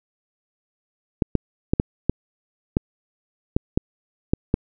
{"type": "clicks", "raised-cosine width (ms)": 3, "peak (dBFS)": -4, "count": 10, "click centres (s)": [1.222, 1.353, 1.735, 1.799, 2.096, 2.769, 3.565, 3.775, 4.335, 4.541], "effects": []}